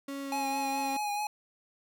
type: tone with pitch glide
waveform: 35% pulse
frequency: 277.2 to 270.7 Hz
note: C#4 to C#4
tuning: 0 to -41 cents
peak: -34 dBFS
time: 0.08-0.97 s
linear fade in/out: 5 ms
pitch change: -41 cents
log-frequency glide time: 0.21-0.43 s
type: tone with vibrato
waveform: square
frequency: 830.6 Hz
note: G#5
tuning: in tune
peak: -31 dBFS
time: 0.32-1.27 s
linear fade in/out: 2 ms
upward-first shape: triangle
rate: 4.7 Hz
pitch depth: 32 cents each way
effects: none